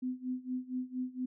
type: tone with tremolo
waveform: sine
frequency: 253.9 Hz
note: B3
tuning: 48 cents sharp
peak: -31 dBFS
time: 0.02-1.26 s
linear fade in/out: 10 ms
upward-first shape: sine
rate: 4.3 Hz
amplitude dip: 90%
effects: none